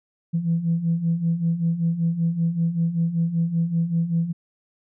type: beating tone pair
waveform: sine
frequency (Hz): 163.7 / 168.9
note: E3 / E3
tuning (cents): -12 / +42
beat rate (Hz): 5.2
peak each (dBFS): -25 / -20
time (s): 0.33-4.33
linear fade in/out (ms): 20
effects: tanh soft clip ceiling -13 dBFS